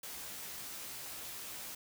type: noise with comb filter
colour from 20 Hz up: white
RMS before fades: -45 dBFS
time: 0.03-1.75 s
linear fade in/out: 5 ms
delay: 15 ms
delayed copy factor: +0.65
effects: none